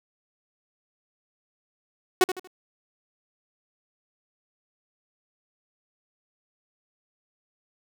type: tone with echo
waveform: sawtooth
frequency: 369.4 Hz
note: F#4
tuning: 3 cents flat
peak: -11 dBFS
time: 2.21-2.24 s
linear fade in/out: 2 ms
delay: 78 ms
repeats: 3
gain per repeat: -10 dB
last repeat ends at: 2.474 s
effects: none